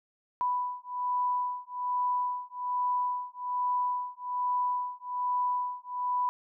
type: beating tone pair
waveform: sine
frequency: 990 / 991.2 Hz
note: B5 / B5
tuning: +4 / +6 cents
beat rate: 1.2 Hz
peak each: -31 dBFS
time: 0.41-6.29 s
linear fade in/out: 0 ms
effects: none